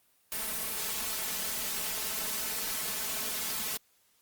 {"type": "noise with comb filter", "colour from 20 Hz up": "white", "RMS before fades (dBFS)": -34, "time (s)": [0.32, 3.77], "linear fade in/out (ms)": 0, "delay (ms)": 4.6, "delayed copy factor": 0.85, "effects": ["white hiss -68 dBFS RMS until 4.21 s", "Opus 32 kbps"]}